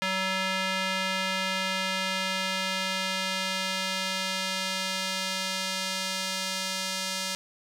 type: tone with band-pass filter sweep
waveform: square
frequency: 189.2 Hz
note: F#3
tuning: 39 cents sharp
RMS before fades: -30 dBFS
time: 0.02-7.35 s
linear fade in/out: 0 ms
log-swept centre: 2500 to 5200 Hz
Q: 0.94
effects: none